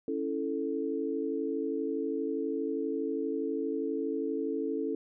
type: chord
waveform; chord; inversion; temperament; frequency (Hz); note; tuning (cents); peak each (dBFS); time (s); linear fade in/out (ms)
sine; A major; first; equal; 277.2 / 329.6 / 440; C#4 / E4 / A4; 0 / 0 / 0; -34 / -35 / -33; 0.08-4.95; 2
effects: none